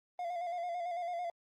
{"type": "tone with vibrato", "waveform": "triangle", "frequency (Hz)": 698.5, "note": "F5", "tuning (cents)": 0, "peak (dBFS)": -33, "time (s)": [0.19, 1.3], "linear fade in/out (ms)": 2, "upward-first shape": "square", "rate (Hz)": 9, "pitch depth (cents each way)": 42, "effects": ["Opus 32 kbps"]}